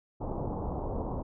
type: low-pass noise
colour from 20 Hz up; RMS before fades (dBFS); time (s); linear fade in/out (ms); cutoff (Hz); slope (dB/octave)
pink; -34; 0.2-1.23; 20; 1000; 48
effects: none